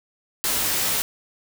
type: noise with comb filter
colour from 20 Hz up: white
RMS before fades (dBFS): -23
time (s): 0.44-1.02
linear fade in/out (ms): 0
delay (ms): 15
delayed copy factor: -0.75
effects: none